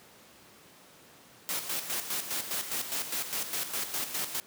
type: noise with tremolo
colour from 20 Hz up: white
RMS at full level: -32 dBFS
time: 1.49-4.4 s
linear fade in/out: 0 ms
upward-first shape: square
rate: 4.9 Hz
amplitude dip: 60%
effects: pink hiss -55 dBFS RMS until 4.46 s + high-pass 150 Hz 12 dB/octave